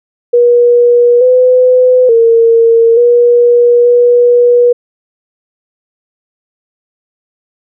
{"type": "tone with pitch steps", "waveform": "sine", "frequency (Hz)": [481.4, 505, 459.3, 480.4, 484.3], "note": ["B4", "B4", "A#4", "B4", "B4"], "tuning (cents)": [-44, 39, -26, -48, -34], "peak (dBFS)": -3, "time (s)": [0.33, 4.73], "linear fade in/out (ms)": 10, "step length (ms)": 880, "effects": []}